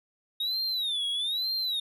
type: tone with vibrato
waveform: triangle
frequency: 3729 Hz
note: A#7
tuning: in tune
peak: -26 dBFS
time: 0.4-1.8 s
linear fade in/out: 5 ms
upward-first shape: sine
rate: 1.1 Hz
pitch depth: 200 cents each way
effects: none